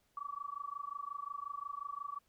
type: tone with amplitude modulation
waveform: sine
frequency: 1146 Hz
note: D6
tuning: 43 cents flat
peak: -36 dBFS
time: 0.17-2.19 s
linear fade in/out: 2 ms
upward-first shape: sine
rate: 25.6 Hz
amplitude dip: 95%
effects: pink hiss -75 dBFS RMS until 2.28 s